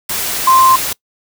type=tone in noise; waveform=sine; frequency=1046.5 Hz; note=C6; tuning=in tune; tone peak=-6 dBFS; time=0.47-0.76 s; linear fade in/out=5 ms; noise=white; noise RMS=-19 dBFS; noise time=0.09-0.93 s; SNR=+10 dB; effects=noise-tail reverb RT60 0.1 s tail -23 dB re dry